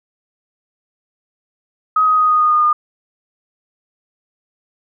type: tone with pitch steps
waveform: sine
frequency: 1263 / 1255 / 1247.1 / 1239.2 / 1231.3 / 1223.5 / 1215.8 Hz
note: D#6 / D#6 / D#6 / D#6 / D#6 / D#6 / D#6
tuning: +26 / +15 / +4 / -7 / -18 / -29 / -40 cents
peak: -10 dBFS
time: 1.96-2.73 s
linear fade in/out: 5 ms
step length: 110 ms
effects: none